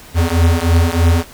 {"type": "beating tone pair", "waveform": "square", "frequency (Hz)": [82.41, 85.61], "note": ["E2", "F2"], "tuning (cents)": [0, -34], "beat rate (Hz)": 3.2, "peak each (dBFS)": -14, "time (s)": [0.14, 1.25], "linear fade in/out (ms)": 50, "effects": ["pink hiss -39 dBFS RMS until 1.33 s"]}